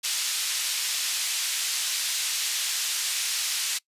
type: band-pass noise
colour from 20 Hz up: pink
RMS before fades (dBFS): -28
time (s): 0.03-3.79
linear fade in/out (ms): 20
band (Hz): 3300 to 10000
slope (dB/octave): 12
effects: noise-tail reverb RT60 0.1 s tail -23 dB re dry + resampled to 32000 Hz